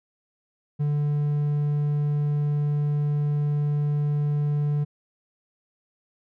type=tone; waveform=triangle; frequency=146.83 Hz; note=D3; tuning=in tune; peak=-19 dBFS; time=0.79-4.85 s; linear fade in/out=20 ms; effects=none